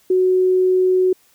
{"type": "tone", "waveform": "sine", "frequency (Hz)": 370, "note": "F#4", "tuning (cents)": 0, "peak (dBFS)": -12, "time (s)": [0.1, 1.13], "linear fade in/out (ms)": 5, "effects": ["white hiss -56 dBFS RMS until 1.34 s"]}